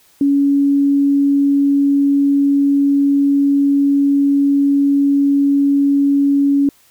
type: tone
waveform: sine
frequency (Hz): 280.9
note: C#4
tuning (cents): +23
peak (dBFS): -10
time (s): 0.21-6.69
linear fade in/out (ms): 2
effects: white hiss -52 dBFS RMS until 6.9 s